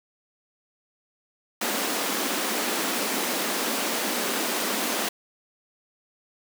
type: high-pass noise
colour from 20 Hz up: pink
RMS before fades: -27 dBFS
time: 1.61-5.09 s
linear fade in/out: 5 ms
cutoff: 210 Hz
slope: 48 dB/octave
effects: none